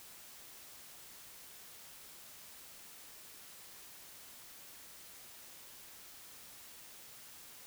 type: silence
effects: white hiss -54 dBFS RMS until 7.66 s